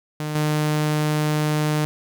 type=tone with level steps; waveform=sawtooth; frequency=151.8 Hz; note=D#3; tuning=42 cents flat; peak=-21 / -15 dBFS; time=0.2-1.85 s; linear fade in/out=0 ms; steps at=0.35 s; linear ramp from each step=5 ms; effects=none